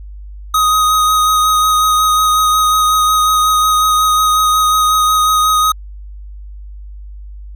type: tone with vibrato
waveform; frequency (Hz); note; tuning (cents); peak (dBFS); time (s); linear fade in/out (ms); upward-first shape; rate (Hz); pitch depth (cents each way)
square; 1253; D#6; +12; -10; 0.54-5.72; 5; sine; 5.5; 15
effects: added 50 Hz sine -28 dBFS peak until 7.55 s